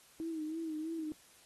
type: tone with vibrato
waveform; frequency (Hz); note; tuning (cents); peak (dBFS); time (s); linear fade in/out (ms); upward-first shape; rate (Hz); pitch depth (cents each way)
sine; 318.1; D#4; +38; -36; 0.2-1.12; 0; sine; 3.1; 66
effects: white hiss -62 dBFS RMS until 1.45 s + AAC 32 kbps